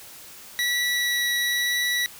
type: tone with vibrato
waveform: 25% pulse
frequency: 1943 Hz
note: B6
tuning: 29 cents flat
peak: -18 dBFS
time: 0.59-2.06 s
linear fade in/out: 0 ms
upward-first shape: triangle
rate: 1 Hz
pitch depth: 8 cents each way
effects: white hiss -44 dBFS RMS until 2.19 s